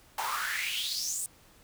pink noise with high-pass filter sweep, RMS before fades -33 dBFS, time 0.18-1.26 s, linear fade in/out 2 ms, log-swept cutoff 830 to 8900 Hz, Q 6.6, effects pink hiss -59 dBFS RMS until 1.63 s

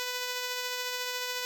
5% pulse tone with tremolo, 497.3 Hz, B4, 12 cents sharp, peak -19 dBFS, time 0-1.45 s, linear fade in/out 0 ms, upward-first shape triangle, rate 14 Hz, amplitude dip 30%, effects none

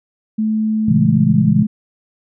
sine tone with pitch glide, 217.3 to 211.2 Hz, A3 to G#3, -21 to +29 cents, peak -14 dBFS, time 0.38-1.67 s, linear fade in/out 10 ms, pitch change -50 cents, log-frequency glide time 1.15-1.38 s
sine chord, A# diminished seventh, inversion none, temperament just, 116.54 / 139.85 / 167.82 / 201.4 Hz, A#2 / C#3 / E3 / G3, 0 / +16 / +31 / +47 cents, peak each -19 / -17 / -15 / -19 dBFS, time 0.88-1.63 s, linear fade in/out 5 ms
effects none

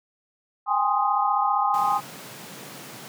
sine chord, Ab major seventh, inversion third, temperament equal with one note detuned, 795.4 / 830.6 / 1046.5 / 1244.5 Hz, G5 / Ab5 / C6 / Eb6, +25 / 0 / 0 / 0 cents, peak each -25 dBFS, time 0.66-2.01 s, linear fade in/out 50 ms
pink high-pass noise, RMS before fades -41 dBFS, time 1.74-3.08 s, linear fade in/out 0 ms, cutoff 120 Hz, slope 48 dB/octave
effects none

